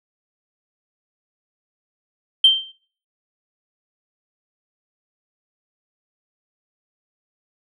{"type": "tone with exponential decay", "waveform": "sine", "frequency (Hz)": 3136, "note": "G7", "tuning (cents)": 0, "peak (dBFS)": -5, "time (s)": [2.44, 2.72], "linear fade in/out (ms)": 5, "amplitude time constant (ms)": 59, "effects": ["noise-tail reverb RT60 0.5 s tail -19 dB re dry", "tanh soft clip ceiling -2 dBFS"]}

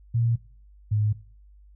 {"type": "tone pair in turn", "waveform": "sine", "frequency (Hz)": [116.54, 105.95], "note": ["A#2", "G#2"], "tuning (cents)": [0, 35], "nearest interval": "major second", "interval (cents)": 165, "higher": "first", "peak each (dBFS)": -20, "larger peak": "neither", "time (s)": [[0.14, 0.36], [0.91, 1.13]], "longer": "neither", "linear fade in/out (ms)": 10, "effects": ["noise-tail reverb RT60 0.4 s tail -17 dB re dry", "added 50 Hz sine -49 dBFS peak until 1.75 s"]}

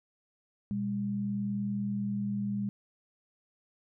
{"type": "tone pair together", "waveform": "sine", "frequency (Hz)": [121.76, 202.3], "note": ["B2", "G#3"], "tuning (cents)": [-24, -45], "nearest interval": "major sixth", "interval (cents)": 879, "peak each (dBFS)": [-38, -30], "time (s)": [0.71, 2.69], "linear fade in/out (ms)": 0, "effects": []}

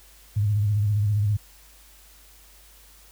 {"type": "tone with vibrato", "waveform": "sine", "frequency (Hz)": 103.83, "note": "G#2", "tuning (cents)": 0, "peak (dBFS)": -19, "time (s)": [0.36, 1.37], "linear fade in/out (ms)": 10, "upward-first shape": "sine", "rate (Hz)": 15, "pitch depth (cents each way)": 63, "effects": ["added 50 Hz sine -53 dBFS peak until 3.11 s", "white hiss -53 dBFS RMS until 3.11 s"]}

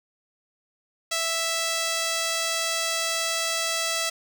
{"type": "tone", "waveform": "5% pulse", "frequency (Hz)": 659.3, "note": "E5", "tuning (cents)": 0, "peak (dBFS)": -13, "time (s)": [1.11, 4.1], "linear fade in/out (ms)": 10, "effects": []}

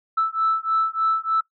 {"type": "beating tone pair", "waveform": "sine", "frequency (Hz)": [1315, 1318.3], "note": ["E6", "E6"], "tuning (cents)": [-5, 0], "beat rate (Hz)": 3.3, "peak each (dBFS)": -21, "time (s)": [0.17, 1.41], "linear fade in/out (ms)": 10, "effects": ["noise-tail reverb RT60 0.1 s tail -19 dB re dry", "tanh soft clip ceiling -12 dBFS"]}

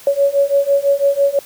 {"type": "beating tone pair", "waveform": "sine", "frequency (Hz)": [557, 563], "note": ["C#5", "C#5"], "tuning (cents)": [8, 27], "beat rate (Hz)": 6, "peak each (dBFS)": [-15, -14], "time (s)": [0.07, 1.39], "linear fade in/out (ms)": 2, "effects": ["white hiss -40 dBFS RMS until 1.45 s", "high-pass 60 Hz 12 dB/octave"]}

